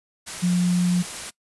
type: tone in noise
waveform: sine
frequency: 178.1 Hz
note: F3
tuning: 34 cents sharp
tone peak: -17 dBFS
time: 0.42-1.03 s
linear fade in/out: 20 ms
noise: white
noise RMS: -33 dBFS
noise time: 0.26-1.31 s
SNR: +13 dB
effects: noise-tail reverb RT60 0.1 s tail -22 dB re dry + resampled to 24000 Hz